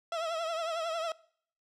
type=tone with vibrato; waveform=30% pulse; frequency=658 Hz; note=E5; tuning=3 cents flat; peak=-29 dBFS; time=0.12-1.12 s; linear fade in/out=2 ms; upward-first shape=triangle; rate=11 Hz; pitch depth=81 cents each way; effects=noise-tail reverb RT60 0.6 s tail -22 dB re dry + low-pass 6000 Hz 12 dB/octave